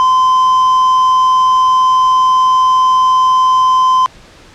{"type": "tone with quantisation", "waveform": "triangle", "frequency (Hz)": 1029, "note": "C6", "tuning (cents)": -29, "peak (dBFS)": -5, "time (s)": [0, 4.06], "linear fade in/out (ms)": 0, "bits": 5, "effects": ["pink hiss -40 dBFS RMS until 4.54 s", "low-pass 6000 Hz 12 dB/octave"]}